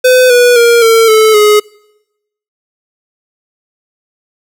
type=tone with pitch steps; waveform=square; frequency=507 / 488.3 / 470.3 / 453 / 436.3 / 420.2 Hz; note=B4 / B4 / A#4 / A#4 / A4 / G#4; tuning=+45 / -20 / +15 / -50 / -15 / +20 cents; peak=-4 dBFS; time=0.04-1.6 s; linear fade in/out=10 ms; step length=260 ms; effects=noise-tail reverb RT60 0.9 s tail -26 dB re dry